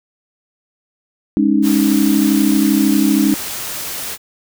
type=chord; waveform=sine; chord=Ab suspended fourth; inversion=none; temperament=equal with one note detuned; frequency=207.7 / 277.2 / 309.9 Hz; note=Ab3 / Db4 / Eb4; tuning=0 / 0 / -7 cents; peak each=-15 dBFS; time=1.37-3.34 s; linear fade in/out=0 ms
type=noise; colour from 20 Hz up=white; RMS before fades=-25 dBFS; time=1.62-4.18 s; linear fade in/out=50 ms
effects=none